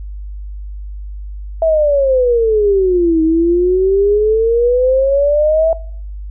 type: exponential two-way sweep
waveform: sine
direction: down then up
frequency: 659.3 to 316.7 to 659.3 Hz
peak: -9 dBFS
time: 1.62-5.73 s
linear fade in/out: 2 ms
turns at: 3.22 s
effects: noise-tail reverb RT60 0.6 s tail -21 dB re dry + added 50 Hz sine -24 dBFS peak until 6.3 s